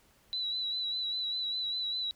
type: tone with vibrato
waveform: sine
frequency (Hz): 3951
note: B7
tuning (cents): 0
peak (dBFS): -31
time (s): 0.33-2.11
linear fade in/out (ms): 0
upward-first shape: sine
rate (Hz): 5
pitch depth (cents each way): 37
effects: pink hiss -65 dBFS RMS until 2.15 s